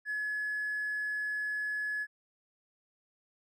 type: tone with hard clipping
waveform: sine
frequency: 1700 Hz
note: G#6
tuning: 40 cents sharp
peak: -32 dBFS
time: 0.05-2.07 s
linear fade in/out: 50 ms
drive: 1 dB
effects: none

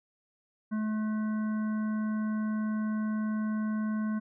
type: harmonic tone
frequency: 215.4 Hz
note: A3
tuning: 37 cents flat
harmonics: 1 / 3 / 5 / 7 / 9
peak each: -28 / -48 / -45 / -46 / -57 dBFS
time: 0.71-4.2 s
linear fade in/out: 20 ms
effects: none

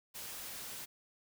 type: noise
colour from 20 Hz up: white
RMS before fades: -45 dBFS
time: 0.14-0.86 s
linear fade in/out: 20 ms
effects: none

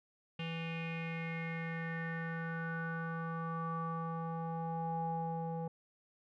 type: tone with low-pass filter sweep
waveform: square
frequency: 164.81 Hz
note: E3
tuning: in tune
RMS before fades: -39 dBFS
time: 0.39-5.68 s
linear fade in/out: 5 ms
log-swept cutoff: 2800 to 700 Hz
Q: 7
effects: none

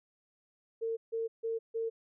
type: tone bursts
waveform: sine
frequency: 453.9 Hz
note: A#4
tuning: 46 cents flat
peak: -31 dBFS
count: 4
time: 0.81-1.9 s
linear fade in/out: 20 ms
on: 160 ms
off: 150 ms
effects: none

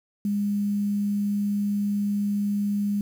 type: tone with quantisation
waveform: sine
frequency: 203.9 Hz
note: G#3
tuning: 32 cents flat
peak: -22 dBFS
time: 0.25-3.01 s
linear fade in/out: 2 ms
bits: 8
effects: none

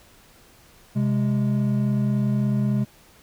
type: tone pair together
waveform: triangle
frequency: 130 / 206.4 Hz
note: C3 / G#3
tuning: -11 / -10 cents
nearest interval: minor sixth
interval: 801 cents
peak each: -20 dBFS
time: 0.95-2.85 s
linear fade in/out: 20 ms
effects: pink hiss -53 dBFS RMS until 3.22 s

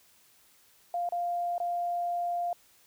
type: tone with dropouts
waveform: sine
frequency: 698.5 Hz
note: F5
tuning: in tune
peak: -28 dBFS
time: 0.94-2.53 s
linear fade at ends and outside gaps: 2 ms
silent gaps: 1.09-1.122 / 1.581-1.601 s
effects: white hiss -62 dBFS RMS until 2.86 s

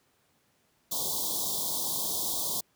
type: band-stop noise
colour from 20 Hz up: white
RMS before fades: -31 dBFS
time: 0.91-2.61 s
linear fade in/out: 10 ms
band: 1100 to 3300 Hz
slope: 96 dB/octave
effects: pink hiss -69 dBFS RMS until 2.75 s + high-pass 100 Hz 12 dB/octave

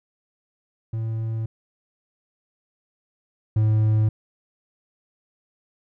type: tone pair in turn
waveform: triangle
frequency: 112 / 108.37 Hz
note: A2 / A2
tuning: +31 / -26 cents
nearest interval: minor second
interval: 57 cents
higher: first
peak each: -22 / -14 dBFS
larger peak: second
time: 0.93-1.46 / 3.56-4.09 s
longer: neither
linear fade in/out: 5 ms
effects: none

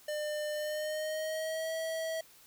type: tone with pitch glide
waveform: square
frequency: 600 to 646.8 Hz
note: D5 to E5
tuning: +37 to -33 cents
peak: -34 dBFS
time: 0.08-2.21 s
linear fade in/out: 5 ms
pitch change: +130 cents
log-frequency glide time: 0.52-1.73 s
effects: white hiss -59 dBFS RMS until 2.46 s

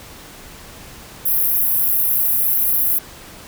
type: high-pass noise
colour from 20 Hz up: pink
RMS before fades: -17 dBFS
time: 1.25-2.99 s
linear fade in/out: 10 ms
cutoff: 11000 Hz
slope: 96 dB/octave
effects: pink hiss -39 dBFS RMS until 3.47 s

